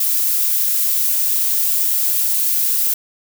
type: noise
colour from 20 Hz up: violet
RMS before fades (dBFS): -17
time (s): 0-2.94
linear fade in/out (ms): 5
effects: none